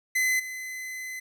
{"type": "tone with level steps", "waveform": "45% pulse", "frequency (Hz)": 2033, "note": "B6", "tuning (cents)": 50, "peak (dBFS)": [-22, -34], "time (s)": [0.15, 1.2], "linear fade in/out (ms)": 10, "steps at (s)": 0.39, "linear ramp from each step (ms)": 10, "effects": []}